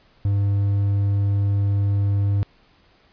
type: tone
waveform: triangle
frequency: 100.3 Hz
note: G2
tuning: 40 cents sharp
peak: -15 dBFS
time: 0.25-2.43 s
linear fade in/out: 0 ms
effects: pink hiss -57 dBFS RMS until 3.12 s + resampled to 11025 Hz